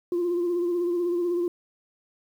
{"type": "tone with vibrato", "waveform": "sine", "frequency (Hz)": 349.2, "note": "F4", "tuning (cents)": 0, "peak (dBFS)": -21, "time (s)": [0.12, 1.48], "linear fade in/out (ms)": 2, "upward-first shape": "sine", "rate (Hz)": 16, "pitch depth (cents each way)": 39, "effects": ["tanh soft clip ceiling -20 dBFS", "9-bit"]}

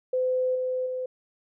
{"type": "tone with level steps", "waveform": "sine", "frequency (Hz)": 510, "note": "C5", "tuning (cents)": -44, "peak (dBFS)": [-22, -25, -28], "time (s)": [0.13, 1.06], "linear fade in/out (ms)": 5, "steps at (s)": [0.55, 0.86], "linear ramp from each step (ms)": 5, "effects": []}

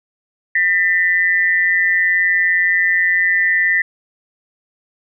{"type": "tone pair together", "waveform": "sine", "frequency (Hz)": [1801, 1980.3], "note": ["A6", "B6"], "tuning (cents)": [40, 4], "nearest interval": "major second", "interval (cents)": 164, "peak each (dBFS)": -15, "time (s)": [0.55, 3.82], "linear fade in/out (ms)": 5, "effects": []}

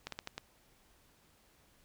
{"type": "slowing click train", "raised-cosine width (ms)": 0.2, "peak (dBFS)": -22, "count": 5, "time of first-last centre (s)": [0.07, 0.38], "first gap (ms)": 53, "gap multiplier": 1.26, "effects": ["pink hiss -67 dBFS RMS until 1.84 s"]}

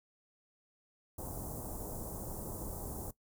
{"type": "band-stop noise", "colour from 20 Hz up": "pink", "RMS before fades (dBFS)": -42, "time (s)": [1.18, 3.11], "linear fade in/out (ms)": 5, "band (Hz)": [880, 8100], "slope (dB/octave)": 24, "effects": ["noise-tail reverb RT60 0.1 s tail -18 dB re dry"]}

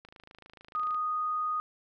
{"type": "click train", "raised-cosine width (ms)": 0.3, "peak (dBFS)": -34, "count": 25, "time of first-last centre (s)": [0.05, 0.946], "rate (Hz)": 26.8}
{"type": "tone", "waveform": "sine", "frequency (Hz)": 1240, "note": "D#6", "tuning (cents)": -6, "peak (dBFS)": -28, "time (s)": [0.75, 1.6], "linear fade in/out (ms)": 0}
{"effects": []}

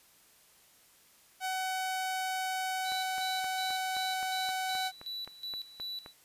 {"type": "tone", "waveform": "sawtooth", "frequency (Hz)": 752, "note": "F#5", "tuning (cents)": 28, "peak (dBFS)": -28, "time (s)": [1.4, 4.92], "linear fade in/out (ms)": 50}
{"type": "tone with tremolo", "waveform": "triangle", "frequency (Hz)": 3951, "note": "B7", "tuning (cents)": 0, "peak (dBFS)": -35, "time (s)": [2.84, 6.14], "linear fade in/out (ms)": 50, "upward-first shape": "square", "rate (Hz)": 2.7, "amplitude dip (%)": 80}
{"type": "click train", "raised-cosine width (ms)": 0.5, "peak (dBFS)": -31, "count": 13, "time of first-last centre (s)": [2.92, 6.061], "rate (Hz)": 3.82}
{"effects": ["white hiss -62 dBFS RMS until 6.24 s", "resampled to 32000 Hz"]}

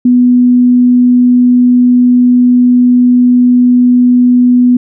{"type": "tone", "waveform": "sine", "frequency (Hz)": 246.9, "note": "B3", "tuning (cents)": 0, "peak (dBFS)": -3, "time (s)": [0.05, 4.77], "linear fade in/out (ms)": 5, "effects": []}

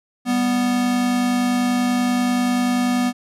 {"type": "tone pair together", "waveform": "square", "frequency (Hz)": [196.53, 246.9], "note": ["G3", "B3"], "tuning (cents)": [5, 0], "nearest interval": "major third", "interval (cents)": 395, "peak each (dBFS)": [-27, -18], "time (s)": [0.25, 3.13], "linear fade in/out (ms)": 50, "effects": ["low-pass 12000 Hz 12 dB/octave"]}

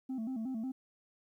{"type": "tone with vibrato", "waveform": "sine", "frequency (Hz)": 241.3, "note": "B3", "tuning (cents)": -40, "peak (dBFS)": -32, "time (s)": [0.09, 0.72], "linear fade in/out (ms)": 10, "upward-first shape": "square", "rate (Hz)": 5.5, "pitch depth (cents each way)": 140, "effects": ["tanh soft clip ceiling -34 dBFS", "12-bit"]}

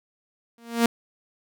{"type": "tone with exponential growth", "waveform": "sawtooth", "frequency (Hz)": 233.1, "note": "A#3", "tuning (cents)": 0, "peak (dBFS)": -10, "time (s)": [0.58, 0.86], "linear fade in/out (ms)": 2, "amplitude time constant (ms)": 59, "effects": []}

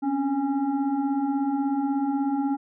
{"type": "tone with frequency modulation", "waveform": "sine", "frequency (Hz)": 280.2, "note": "C#4", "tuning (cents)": 19, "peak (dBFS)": -22, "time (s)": [0.02, 2.57], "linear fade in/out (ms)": 20, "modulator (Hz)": 544, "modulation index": 0.82, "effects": []}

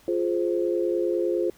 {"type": "chord", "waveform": "sine", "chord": "F minor", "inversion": "none", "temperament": "just", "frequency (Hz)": [349.2, 419.1, 523.8], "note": ["F4", "Ab4", "C5"], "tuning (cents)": [0, 16, 2], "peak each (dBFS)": [-24, -28, -28], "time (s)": [0.08, 1.5], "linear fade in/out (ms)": 2, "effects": ["pink hiss -56 dBFS RMS until 1.57 s"]}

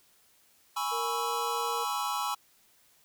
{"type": "chord", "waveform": "square", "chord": "C# minor seventh", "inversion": "second", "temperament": "equal", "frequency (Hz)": [830.6, 987.8, 1108.7, 1318.5], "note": ["G#5", "B5", "C#6", "E6"], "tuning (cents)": [0, 0, 0, 0], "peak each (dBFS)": -36, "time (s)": [0.76, 2.35], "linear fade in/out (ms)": 10}
{"type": "tone with pitch glide", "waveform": "sine", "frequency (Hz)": [465.1, 468.1], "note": ["A#4", "A#4"], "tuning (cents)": [-4, 7], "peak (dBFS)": -36, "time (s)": [0.91, 1.85], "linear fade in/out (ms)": 20, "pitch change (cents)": 11, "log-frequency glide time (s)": [1.08, 1.34]}
{"effects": ["white hiss -64 dBFS RMS until 3.04 s"]}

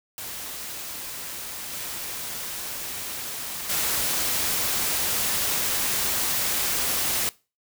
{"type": "noise with level steps", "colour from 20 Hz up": "white", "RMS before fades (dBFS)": [-35, -33, -25], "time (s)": [0.18, 7.29], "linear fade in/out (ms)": 0, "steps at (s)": [1.72, 3.69], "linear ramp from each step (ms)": 10, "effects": ["noise-tail reverb RT60 0.3 s tail -21 dB re dry"]}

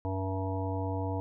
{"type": "harmonic tone", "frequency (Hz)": 95.3, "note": "G2", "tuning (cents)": -48, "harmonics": [1, 3, 5, 7, 9, 10], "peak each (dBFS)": [-32, -37, -39, -40, -42, -42], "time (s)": [0.05, 1.2], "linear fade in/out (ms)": 0, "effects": []}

